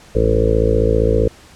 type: harmonic tone with a mistuned harmonic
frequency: 55.2 Hz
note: A1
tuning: 6 cents sharp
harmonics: 1 / 2 / 3 / 4 / 5 / 6 / 7 / 8 / 9 / 10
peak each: -17 / -20 / -28 / -25 / -29 / -24 / -27 / -17 / -19 / -26 dBFS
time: 0.15-1.28 s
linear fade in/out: 5 ms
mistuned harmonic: 3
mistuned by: +25 cents
effects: pink hiss -44 dBFS RMS until 1.55 s + low-pass 9000 Hz 12 dB/octave